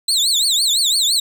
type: tone with vibrato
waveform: 30% pulse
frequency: 3951 Hz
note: B7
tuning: in tune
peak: -11 dBFS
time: 0.08-1.2 s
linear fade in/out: 5 ms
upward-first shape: triangle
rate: 5.9 Hz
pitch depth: 260 cents each way
effects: none

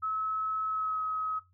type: tone with pitch glide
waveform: sine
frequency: 1292 to 1273.5 Hz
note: E6 to D#6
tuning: -35 to +40 cents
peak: -29 dBFS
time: 0.02-1.4 s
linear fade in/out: 20 ms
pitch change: -25 cents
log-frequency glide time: 0.67-1.02 s
effects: noise-tail reverb RT60 0.2 s tail -17 dB re dry + added 90 Hz sine -63 dBFS peak until 1.53 s

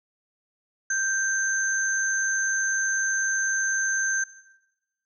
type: tone pair together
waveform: sine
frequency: 1568 / 6272 Hz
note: G6 / G8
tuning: 0 / 0 cents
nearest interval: 2 octaves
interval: 2400 cents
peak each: -24 / -27 dBFS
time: 0.9-4.24 s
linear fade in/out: 5 ms
effects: noise-tail reverb RT60 1.0 s tail -18 dB re dry

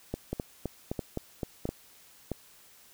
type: two click trains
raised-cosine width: 2 ms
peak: -18 / -18 dBFS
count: 4 / 7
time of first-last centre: 0.33-2.317 / 0.14-1.69 s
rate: 1.51 / 3.87 Hz
effects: white hiss -57 dBFS RMS until 2.93 s

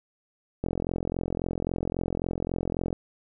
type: click train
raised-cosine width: 2 ms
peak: -15 dBFS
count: 101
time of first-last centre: 0.64-2.928 s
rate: 43.7 Hz
effects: none

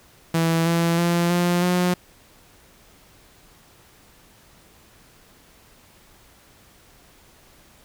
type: tone with pitch steps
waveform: sawtooth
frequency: 164.81 / 168.27 / 171.81 / 175.42 / 179.1 Hz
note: E3 / E3 / F3 / F3 / F3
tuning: 0 / +36 / -28 / +8 / +44 cents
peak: -14 dBFS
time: 0.34-1.94 s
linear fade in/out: 5 ms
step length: 320 ms
effects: pink hiss -53 dBFS RMS until 7.84 s

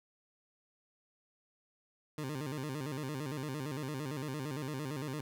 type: tone with vibrato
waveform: 20% pulse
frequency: 141.4 Hz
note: C#3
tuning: 35 cents sharp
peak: -32 dBFS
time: 2.18-5.21 s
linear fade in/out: 2 ms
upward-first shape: square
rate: 8.8 Hz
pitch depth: 130 cents each way
effects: none

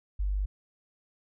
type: tone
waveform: sine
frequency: 49.11 Hz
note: G1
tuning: 4 cents sharp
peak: -26 dBFS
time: 0.19-0.46 s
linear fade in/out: 10 ms
effects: none

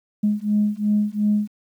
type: beating tone pair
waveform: sine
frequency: 207.7 / 210.5 Hz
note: G#3 / G#3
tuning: 0 / +24 cents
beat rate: 2.8 Hz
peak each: -20 dBFS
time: 0.23-1.48 s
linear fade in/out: 10 ms
effects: tanh soft clip ceiling -10 dBFS + 9-bit

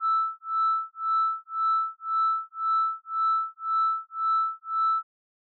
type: tone with tremolo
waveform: sine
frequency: 1318.5 Hz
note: E6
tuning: in tune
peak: -19 dBFS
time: 0-5.03 s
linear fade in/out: 50 ms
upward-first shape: sine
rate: 1.9 Hz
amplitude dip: 100%
effects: tanh soft clip ceiling -16 dBFS

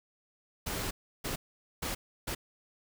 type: noise bursts at uneven times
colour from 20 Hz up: pink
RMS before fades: -35 dBFS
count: 4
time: 0.66-0.91 / 1.24-1.36 / 1.82-1.95 / 2.27-2.35 s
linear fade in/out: 10 ms
effects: none

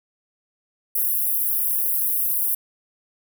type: high-pass noise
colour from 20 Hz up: pink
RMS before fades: -22 dBFS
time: 0.95-2.55 s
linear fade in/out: 5 ms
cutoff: 11000 Hz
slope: 48 dB/octave
effects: none

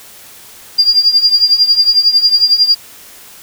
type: tone with tremolo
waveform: sine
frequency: 4798 Hz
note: D8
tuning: 36 cents sharp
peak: -3 dBFS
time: 0.78-2.75 s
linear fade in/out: 10 ms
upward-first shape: triangle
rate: 11 Hz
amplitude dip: 85%
effects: white hiss -37 dBFS RMS until 3.42 s

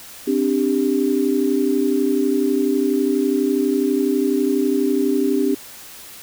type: chord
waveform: sine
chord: C suspended second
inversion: none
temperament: equal with one note detuned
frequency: 261.6 / 293.7 / 394 Hz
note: C4 / D4 / G4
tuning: 0 / 0 / +9 cents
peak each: -20 dBFS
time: 0.27-5.55 s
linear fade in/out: 10 ms
effects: white hiss -39 dBFS RMS until 6.22 s

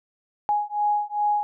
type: beating tone pair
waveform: sine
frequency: 830.6 / 833.1 Hz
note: G#5 / G#5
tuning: 0 / +5 cents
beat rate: 2.5 Hz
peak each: -24 dBFS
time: 0.49-1.43 s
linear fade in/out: 0 ms
effects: none

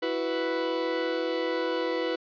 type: chord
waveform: 40% pulse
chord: E suspended second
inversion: none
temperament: equal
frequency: 329.6 / 370 / 493.9 Hz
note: E4 / F#4 / B4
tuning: 0 / 0 / 0 cents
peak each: -31 / -33 / -28 dBFS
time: 0.02-2.16 s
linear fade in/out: 10 ms
effects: resampled to 11025 Hz

